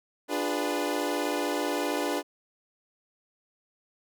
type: chord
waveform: 25% pulse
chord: D diminished seventh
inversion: none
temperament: equal with one note detuned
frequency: 293.7 / 349.2 / 407.7 / 493.9 Hz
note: D4 / F4 / Ab4 / Cb5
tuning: 0 / 0 / -32 / 0 cents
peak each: -27 / -30 / -30 / -30 dBFS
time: 0.28-2.23 s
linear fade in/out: 50 ms
effects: none